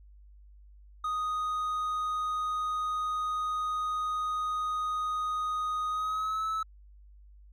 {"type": "tone with pitch glide", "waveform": "triangle", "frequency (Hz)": [1244.5, 1301.9], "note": ["D#6", "E6"], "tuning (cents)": [0, -22], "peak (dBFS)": -27, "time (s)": [1.04, 6.63], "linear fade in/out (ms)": 5, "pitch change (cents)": 78, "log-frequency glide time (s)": [5.9, 6.45], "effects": ["added 50 Hz sine -51 dBFS peak until 7.52 s"]}